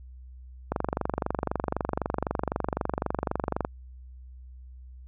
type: click train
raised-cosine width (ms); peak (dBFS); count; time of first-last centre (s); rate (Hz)
1; -12; 71; 0.72-3.649; 23.9
effects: added 63 Hz sine -43 dBFS peak until 5.07 s